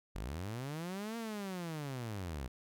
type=linear two-way sweep; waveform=sawtooth; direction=up then down; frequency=41.2 to 233.6 to 58.8 Hz; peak=-35 dBFS; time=0.15-2.48 s; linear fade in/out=10 ms; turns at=1.17 s; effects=none